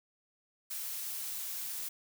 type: noise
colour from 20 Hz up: blue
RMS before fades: -39 dBFS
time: 0.7-1.89 s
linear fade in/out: 10 ms
effects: none